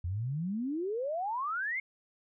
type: exponential sweep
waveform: sine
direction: up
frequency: 82.41 to 2200 Hz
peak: -31 dBFS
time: 0.04-1.8 s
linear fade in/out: 5 ms
effects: none